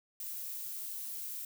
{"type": "noise", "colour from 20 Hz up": "violet", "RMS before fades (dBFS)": -41, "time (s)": [0.2, 1.45], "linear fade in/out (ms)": 2, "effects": []}